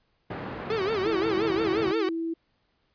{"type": "band-pass noise", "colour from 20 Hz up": "pink", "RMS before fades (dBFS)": -36, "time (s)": [0.3, 1.92], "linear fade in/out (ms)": 5, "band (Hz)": [110, 1600], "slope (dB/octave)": 12}
{"type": "tone with vibrato", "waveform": "45% pulse", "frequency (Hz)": 410, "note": "G#4", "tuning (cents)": -22, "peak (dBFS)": -25, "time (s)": [0.7, 2.09], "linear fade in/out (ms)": 2, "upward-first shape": "sine", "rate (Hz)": 5.7, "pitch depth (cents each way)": 180}
{"type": "tone", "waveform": "sine", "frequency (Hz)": 329.6, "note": "E4", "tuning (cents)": 0, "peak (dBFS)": -27, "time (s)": [1.05, 2.34], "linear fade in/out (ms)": 10}
{"effects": ["pink hiss -71 dBFS RMS until 2.94 s", "resampled to 11025 Hz"]}